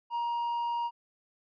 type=tone; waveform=triangle; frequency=944 Hz; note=A#5; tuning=22 cents sharp; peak=-27 dBFS; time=0.1-0.91 s; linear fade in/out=50 ms; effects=resampled to 11025 Hz